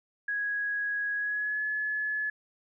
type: tone with pitch glide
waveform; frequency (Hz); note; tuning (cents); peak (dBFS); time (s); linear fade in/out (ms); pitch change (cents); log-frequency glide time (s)
sine; 1661.2 to 1709.9; G#6 to A6; 0 to -50; -28; 0.28-2.3; 5; +50; 1.15-1.63
effects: none